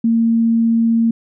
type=tone; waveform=sine; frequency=228.9 Hz; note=A#3; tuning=31 cents flat; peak=-11 dBFS; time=0.04-1.11 s; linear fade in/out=5 ms; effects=none